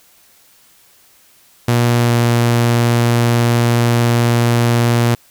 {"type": "tone with pitch glide", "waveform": "sawtooth", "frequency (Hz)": [119.5, 118.54], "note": ["A#2", "A#2"], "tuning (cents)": [43, 29], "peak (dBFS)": -7, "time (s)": [1.68, 5.15], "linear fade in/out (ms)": 5, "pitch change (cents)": -14, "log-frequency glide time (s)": [2.05, 2.11], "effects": ["white hiss -50 dBFS RMS until 5.3 s"]}